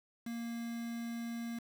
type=tone with quantisation; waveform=triangle; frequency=233.1 Hz; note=A#3; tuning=in tune; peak=-36 dBFS; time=0.26-1.59 s; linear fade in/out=5 ms; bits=8; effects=none